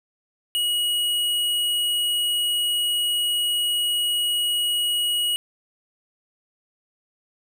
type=tone; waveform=square; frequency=2905 Hz; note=F#7; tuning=32 cents flat; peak=-21 dBFS; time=0.55-5.36 s; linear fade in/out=0 ms; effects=none